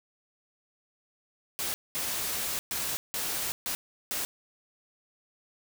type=noise bursts at uneven times; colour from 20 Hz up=white; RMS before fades=-32 dBFS; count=6; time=1.59-1.74 / 1.95-2.59 / 2.71-2.97 / 3.14-3.52 / 3.66-3.75 / 4.11-4.25 s; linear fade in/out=0 ms; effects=none